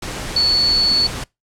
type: tone in noise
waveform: sine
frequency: 4435 Hz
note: C#8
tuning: in tune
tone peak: -12 dBFS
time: 0.36-1.07 s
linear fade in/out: 5 ms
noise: pink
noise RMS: -27 dBFS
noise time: 0.02-1.24 s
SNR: +12 dB
effects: noise-tail reverb RT60 0.2 s tail -24 dB re dry + low-pass 9000 Hz 12 dB/octave